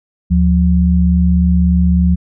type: tone pair together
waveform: sine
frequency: 74.66 / 178.2 Hz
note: D2 / F3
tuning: +29 / +35 cents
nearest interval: octave + minor third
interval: 1506 cents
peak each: -11 dBFS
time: 0.3-2.16 s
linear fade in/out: 20 ms
effects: none